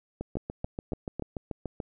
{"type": "two click trains", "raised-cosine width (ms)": 2, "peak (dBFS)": [-19, -20], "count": [4, 12], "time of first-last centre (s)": [[0.37, 1.196], [0.21, 1.802]], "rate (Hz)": [3.63, 6.91], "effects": []}